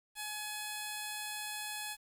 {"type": "tone with notch filter", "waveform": "5% pulse", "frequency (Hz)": 846, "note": "G#5", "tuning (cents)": 32, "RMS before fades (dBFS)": -41, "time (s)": [0.15, 1.97], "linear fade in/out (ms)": 50, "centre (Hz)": 5900, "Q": 2, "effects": ["10-bit"]}